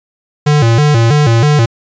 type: tone with vibrato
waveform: square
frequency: 130.81 Hz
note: C3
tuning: in tune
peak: -7 dBFS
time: 0.46-1.66 s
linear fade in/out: 10 ms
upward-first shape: square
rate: 3.1 Hz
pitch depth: 220 cents each way
effects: resampled to 16000 Hz